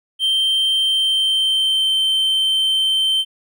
triangle tone with pitch glide, 3136 to 3109 Hz, G7 to G7, 0 to -15 cents, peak -13 dBFS, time 0.19-3.25 s, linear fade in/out 50 ms, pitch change -15 cents, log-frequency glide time 0.75-1.94 s, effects none

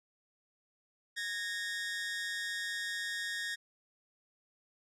sawtooth tone pair together, 1661.2 / 1845.3 Hz, G#6 / A#6, 0 / -18 cents, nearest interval major second, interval 182 cents, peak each -37 / -33 dBFS, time 1.16-3.56 s, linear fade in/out 20 ms, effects low-pass 9000 Hz 12 dB/octave

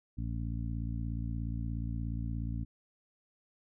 harmonic tone, 56.9 Hz, A#1, 41 cents flat, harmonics 1 / 2 / 3 / 4 / 5, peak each -36 / -37 / -44 / -43 / -46 dBFS, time 0.17-2.65 s, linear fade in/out 20 ms, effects none

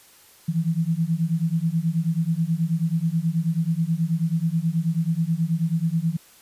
sine beating tone pair, 160 / 169.3 Hz, D#3 / E3, +49 / +46 cents, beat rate 9.3 Hz, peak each -23 dBFS, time 0.48-6.17 s, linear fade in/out 10 ms, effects white hiss -52 dBFS RMS until 6.41 s + resampled to 32000 Hz

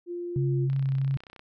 sine tone, 349.2 Hz, F4, in tune, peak -31 dBFS, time 0.06-0.69 s, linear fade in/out 50 ms
sine tone with vibrato, 135.4 Hz, C#3, 40 cents flat, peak -23 dBFS, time 0.36-1.17 s, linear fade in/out 2 ms, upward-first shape triangle, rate 3 Hz, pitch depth 14 cents each way
click train, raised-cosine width 0.3 ms, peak -31 dBFS, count 23, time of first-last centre 0.7-1.394 s, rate 31.7 Hz
effects none

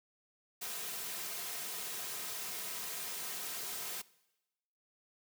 white noise with comb filter, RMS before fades -41 dBFS, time 0.61-4.02 s, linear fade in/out 10 ms, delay 3.5 ms, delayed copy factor -0.5, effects noise-tail reverb RT60 1.0 s tail -21 dB re dry + high-pass 200 Hz 12 dB/octave

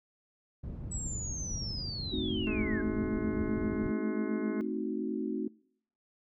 white low-pass noise, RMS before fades -39 dBFS, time 0.63-3.92 s, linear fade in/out 10 ms, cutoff 120 Hz, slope 12 dB/octave
sine linear sweep, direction down, 7890 to 1568 Hz, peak -37 dBFS, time 0.91-2.82 s, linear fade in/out 10 ms
sine chord, A diminished seventh, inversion none, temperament equal with one note detuned, 220 / 262.4 / 311.1 / 370 Hz, A3 / C4 / Eb4 / Gb4, 0 / +5 / 0 / 0 cents, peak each -37 dBFS, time 2.12-5.48 s, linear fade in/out 5 ms
harmonic tone, 212.5 Hz, G#3, 40 cents sharp, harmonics 1 / 2 / 3 / 4 / 5 / 6 / 7 / 8 / 9 / 10, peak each -35 / -40 / -48 / -56 / -49 / -56 / -49 / -56 / -62 / -52 dBFS, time 2.47-4.61 s, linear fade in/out 0 ms
effects noise-tail reverb RT60 0.7 s tail -25 dB re dry

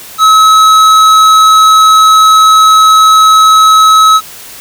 sine tone with hard clipping, 1287 Hz, E6, 42 cents flat, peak -3 dBFS, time 0.18-4.21 s, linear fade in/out 50 ms, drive 12 dB, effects white hiss -29 dBFS RMS until 4.6 s

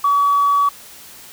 sine tone, 1137 Hz, C#6, 44 cents sharp, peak -11 dBFS, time 0.04-0.69 s, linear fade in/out 5 ms, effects tanh soft clip ceiling -7 dBFS + white hiss -40 dBFS RMS until 1.32 s

